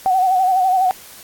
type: tone with vibrato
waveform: sine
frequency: 748 Hz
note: F#5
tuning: 19 cents sharp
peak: -12 dBFS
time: 0.06-0.91 s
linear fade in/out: 0 ms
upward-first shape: sine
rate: 12 Hz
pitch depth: 57 cents each way
effects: white hiss -40 dBFS RMS until 1.23 s + AAC 64 kbps